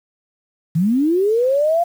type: linear sweep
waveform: sine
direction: up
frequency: 150.6 to 702 Hz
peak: -13 dBFS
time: 0.75-1.84 s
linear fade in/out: 10 ms
effects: 7-bit